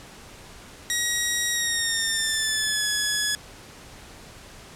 10% pulse tone with pitch glide, 1900 to 1692.7 Hz, A#6 to G#6, +33 to +33 cents, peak -13 dBFS, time 0.9-3.35 s, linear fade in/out 0 ms, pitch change -200 cents, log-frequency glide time 1.51-2.88 s, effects pink hiss -45 dBFS RMS until 4.75 s + low-pass 10000 Hz 12 dB/octave

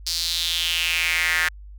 square tone with high-pass filter sweep, 83.9 Hz, E2, 31 cents sharp, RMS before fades -23 dBFS, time 0.06-1.49 s, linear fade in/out 10 ms, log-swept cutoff 4800 to 1700 Hz, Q 4.2, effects added 50 Hz sine -38 dBFS peak until 1.78 s

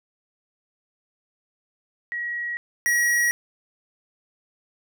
sine / square tone pair in turn, 1909 / 1909 Hz, A#6 / A#6, +41 / +41 cents, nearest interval unison, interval 0 cents, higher neither, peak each -26 / -19 dBFS, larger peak second, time 2.12-2.57 / 2.86-3.31 s, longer neither, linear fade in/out 0 ms, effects none

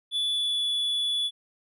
triangle tone with pitch glide, 3450 to 3430 Hz, A7 to A7, -35 to -45 cents, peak -23 dBFS, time 0.11-1.31 s, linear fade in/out 50 ms, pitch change -10 cents, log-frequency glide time 0.33-0.64 s, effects none

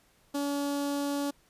sawtooth tone with notch filter, 284.4 Hz, C#4, 45 cents sharp, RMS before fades -31 dBFS, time 0.34-1.31 s, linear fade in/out 10 ms, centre 2100 Hz, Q 1.1, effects pink hiss -65 dBFS RMS until 1.49 s + resampled to 32000 Hz

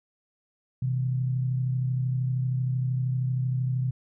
sine tone pair together, 126.6 / 159.51 Hz, B2 / D#3, +43 / +43 cents, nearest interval major third, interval 400 cents, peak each -24 / -34 dBFS, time 0.82-3.91 s, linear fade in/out 5 ms, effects none

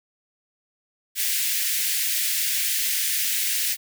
white high-pass noise, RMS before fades -24 dBFS, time 1.15-3.77 s, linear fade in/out 50 ms, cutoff 1700 Hz, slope 48 dB/octave, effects none

